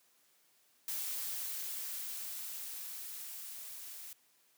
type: noise with level ramp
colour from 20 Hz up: blue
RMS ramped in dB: -38 to -48 dBFS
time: 0.88-4.13 s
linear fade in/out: 2 ms
effects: white hiss -70 dBFS RMS until 4.57 s + high-pass 150 Hz 12 dB/octave

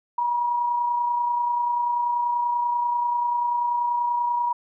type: tone with amplitude modulation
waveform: sine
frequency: 960 Hz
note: B5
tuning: 49 cents flat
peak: -19 dBFS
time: 0.18-4.53 s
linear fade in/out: 5 ms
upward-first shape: sine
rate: 30.3 Hz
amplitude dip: 35%
effects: none

